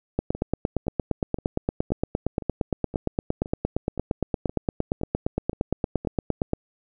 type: two click trains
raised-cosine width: 2 ms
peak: -21 / -9 dBFS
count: 12 / 56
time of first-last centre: 0.35-6.049 / 0.19-6.534 s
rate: 1.93 / 8.67 Hz
effects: none